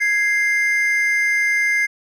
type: tone pair together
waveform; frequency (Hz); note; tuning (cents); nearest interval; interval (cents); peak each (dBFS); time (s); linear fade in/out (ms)
triangle; 1661.2 / 2093; G#6 / C7; 0 / 0; major third; 400; -19 / -15; 0-1.87; 20
effects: none